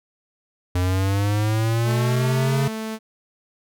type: linear sweep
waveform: square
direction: up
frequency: 88.9 to 138.59 Hz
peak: -19 dBFS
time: 0.75-2.68 s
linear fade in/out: 5 ms
type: tone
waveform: sawtooth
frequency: 220 Hz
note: A3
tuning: in tune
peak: -23 dBFS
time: 1.84-2.99 s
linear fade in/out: 50 ms
effects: none